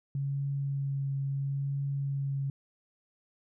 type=tone with vibrato; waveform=sine; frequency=138.59 Hz; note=C#3; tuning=in tune; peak=-29 dBFS; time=0.15-2.5 s; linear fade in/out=2 ms; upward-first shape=triangle; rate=0.74 Hz; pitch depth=15 cents each way; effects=none